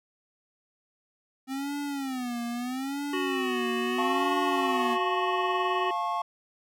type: tone with vibrato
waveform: square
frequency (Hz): 260.7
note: C4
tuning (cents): -6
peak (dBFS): -31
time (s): 1.47-4.98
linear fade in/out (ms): 50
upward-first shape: sine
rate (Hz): 0.77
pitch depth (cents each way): 170
type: harmonic tone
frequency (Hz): 370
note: F#4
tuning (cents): 0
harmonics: 1 / 3 / 5 / 7 / 8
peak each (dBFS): -30 / -35 / -37 / -38 / -39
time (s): 3.13-5.91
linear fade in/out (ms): 5
type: chord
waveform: triangle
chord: F augmented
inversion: none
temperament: just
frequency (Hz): 698.5 / 873.1 / 1091.3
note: F5 / A5 / C#6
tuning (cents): 0 / -14 / -27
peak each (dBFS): -30 / -31 / -28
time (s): 3.98-6.22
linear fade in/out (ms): 5
effects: none